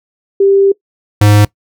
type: tone pair in turn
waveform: sine / square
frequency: 393.8 / 104 Hz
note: G4 / G#2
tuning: +8 / +3 cents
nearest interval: octave + major seventh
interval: 2305 cents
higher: first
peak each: -5 dBFS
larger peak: neither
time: 0.4-0.72 / 1.21-1.45 s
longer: first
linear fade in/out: 5 ms
effects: noise-tail reverb RT60 0.1 s tail -21 dB re dry